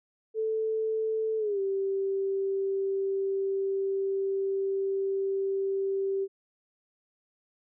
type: tone with pitch glide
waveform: sine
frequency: 440 to 389.7 Hz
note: A4 to G4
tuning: 0 to -10 cents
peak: -26 dBFS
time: 0.34-6.28 s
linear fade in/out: 50 ms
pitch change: -210 cents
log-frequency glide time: 1.38-1.6 s
effects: none